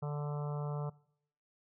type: harmonic tone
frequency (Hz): 146.83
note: D3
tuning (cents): 0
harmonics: 1 / 3 / 4 / 5 / 6 / 7 / 8 / 9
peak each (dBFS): -35 / -45 / -47 / -49 / -51 / -52 / -53 / -54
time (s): 0.02-0.9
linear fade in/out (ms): 10
effects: noise-tail reverb RT60 0.7 s tail -23 dB re dry